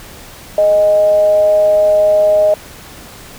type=tone with frequency modulation; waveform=sine; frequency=620 Hz; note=D#5; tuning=6 cents flat; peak=-7 dBFS; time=0.58-2.54 s; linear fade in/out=2 ms; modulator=196 Hz; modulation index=0.21; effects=pink hiss -35 dBFS RMS until 3.38 s